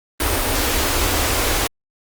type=band-stop noise; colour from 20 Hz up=pink; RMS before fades=-19 dBFS; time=0.2-1.67 s; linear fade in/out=2 ms; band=110 to 240 Hz; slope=96 dB/octave; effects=Opus 32 kbps